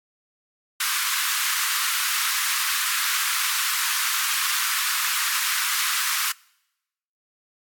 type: high-pass noise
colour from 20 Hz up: pink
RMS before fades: -24 dBFS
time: 0.8-6.32 s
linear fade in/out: 5 ms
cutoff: 1100 Hz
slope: 48 dB/octave
effects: noise-tail reverb RT60 0.9 s tail -26 dB re dry + AAC 64 kbps